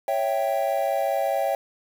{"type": "chord", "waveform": "triangle", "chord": "C# diminished", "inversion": "none", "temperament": "equal", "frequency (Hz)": [554.4, 659.3, 784], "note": ["C#5", "E5", "G5"], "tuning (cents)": [0, 0, 0], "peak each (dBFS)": -24, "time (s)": [0.08, 1.55], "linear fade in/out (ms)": 2, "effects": ["7-bit"]}